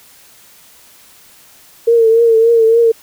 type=tone with vibrato; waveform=sine; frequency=456.6 Hz; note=A#4; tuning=36 cents flat; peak=-6 dBFS; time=1.87-2.92 s; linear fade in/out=10 ms; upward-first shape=triangle; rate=3.5 Hz; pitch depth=53 cents each way; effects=white hiss -44 dBFS RMS until 3.02 s